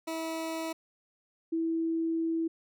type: tone pair in turn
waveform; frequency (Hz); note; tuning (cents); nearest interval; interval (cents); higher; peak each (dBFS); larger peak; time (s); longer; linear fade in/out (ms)
20% pulse / sine; 324.3 / 327.7; E4 / E4; -28 / -10; unison; 18; second; -28 / -27; second; 0.07-0.73 / 1.52-2.48; second; 10
effects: none